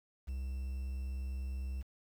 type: tone with quantisation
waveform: triangle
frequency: 65.41 Hz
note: C2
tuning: in tune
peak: -34 dBFS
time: 0.27-1.83 s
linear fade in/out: 20 ms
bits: 10
effects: none